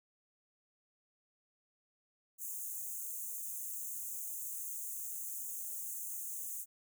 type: high-pass noise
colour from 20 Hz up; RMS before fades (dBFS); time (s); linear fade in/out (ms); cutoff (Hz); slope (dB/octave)
white; -42; 2.38-6.66; 50; 6300; 96
effects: none